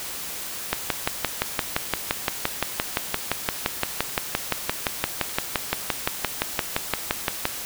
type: click train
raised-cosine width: 0.3 ms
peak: -4 dBFS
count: 40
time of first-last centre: 0.73-7.454 s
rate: 5.8 Hz
effects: white hiss -33 dBFS RMS until 7.65 s